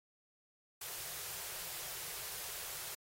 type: band-stop noise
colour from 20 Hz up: white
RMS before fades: -44 dBFS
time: 0.81-2.95 s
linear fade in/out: 5 ms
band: 180 to 340 Hz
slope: 96 dB/octave
effects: AAC 48 kbps